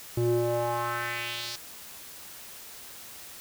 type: tone with band-pass filter sweep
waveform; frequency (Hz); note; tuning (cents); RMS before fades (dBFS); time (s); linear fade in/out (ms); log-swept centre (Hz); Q
square; 118.6; A#2; +30; -29; 0.17-1.56; 5; 260 to 5200; 2.4
effects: white hiss -45 dBFS RMS until 3.4 s